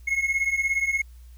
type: beating tone pair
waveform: triangle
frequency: 2158 / 2175 Hz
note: C#7 / C#7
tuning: -47 / -33 cents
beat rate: 17 Hz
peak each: -25 / -22 dBFS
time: 0.07-1.02 s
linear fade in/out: 10 ms
effects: added 60 Hz sine -43 dBFS peak until 1.37 s + white hiss -62 dBFS RMS until 1.37 s